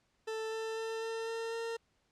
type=tone with pitch steps; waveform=40% pulse; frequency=441.7 / 445 / 448.4 / 451.8 / 455.2 / 458.6 Hz; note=A4 / A4 / A4 / A4 / A#4 / A#4; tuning=+7 / +20 / +33 / +46 / -41 / -28 cents; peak=-35 dBFS; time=0.27-1.77 s; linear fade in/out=10 ms; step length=250 ms; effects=pink hiss -75 dBFS RMS until 2.11 s + low-pass 7000 Hz 12 dB/octave